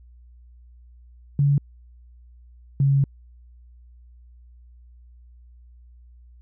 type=tone pair in turn; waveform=sine; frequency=141.9 / 138.26 Hz; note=C#3 / C#3; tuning=+41 / -4 cents; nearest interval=unison; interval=45 cents; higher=first; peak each=-15 dBFS; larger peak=neither; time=1.39-1.58 / 2.8-3.04 s; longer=second; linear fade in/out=2 ms; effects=added 60 Hz sine -46 dBFS peak until 6.41 s